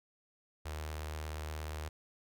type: tone with notch filter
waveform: sawtooth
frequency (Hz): 77.1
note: D#2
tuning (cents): -15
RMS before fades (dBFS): -41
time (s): 0.65-1.89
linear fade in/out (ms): 10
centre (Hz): 200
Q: 0.53
effects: none